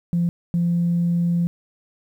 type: tone pair in turn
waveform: sine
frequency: 172 / 172 Hz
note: F3 / F3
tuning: -26 / -26 cents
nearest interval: unison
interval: 0 cents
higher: neither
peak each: -16 dBFS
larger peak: neither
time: 0.13-0.29 / 0.54-1.47 s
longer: second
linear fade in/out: 0 ms
effects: tanh soft clip ceiling -13 dBFS + 9-bit